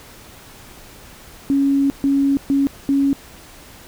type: tone bursts at uneven times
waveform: sine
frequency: 277.2 Hz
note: C#4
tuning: in tune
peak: -13 dBFS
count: 4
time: 1.5-1.9 / 2.04-2.37 / 2.5-2.67 / 2.89-3.13 s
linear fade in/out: 0 ms
effects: pink hiss -42 dBFS RMS until 3.87 s